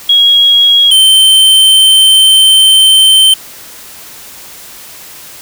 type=tone pair in turn; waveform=sine / square; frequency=3302 / 3103 Hz; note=G#7 / G7; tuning=-11 / -18 cents; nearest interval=minor second; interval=107 cents; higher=first; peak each=-3 dBFS; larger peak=neither; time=0.09-0.91 / 0.91-3.34 s; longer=second; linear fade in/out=5 ms; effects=white hiss -31 dBFS RMS until 5.41 s